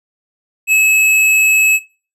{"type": "tone with hard clipping", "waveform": "sine", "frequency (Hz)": 2585, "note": "E7", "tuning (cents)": -34, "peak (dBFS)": -9, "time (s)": [0.67, 1.8], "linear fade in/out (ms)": 50, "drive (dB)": 16, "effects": ["noise-tail reverb RT60 0.4 s tail -23 dB re dry", "resampled to 32000 Hz"]}